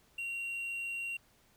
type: tone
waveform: triangle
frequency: 2753 Hz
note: F7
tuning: 25 cents flat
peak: -34 dBFS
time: 0.18-1.17 s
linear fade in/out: 5 ms
effects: pink hiss -67 dBFS RMS until 1.56 s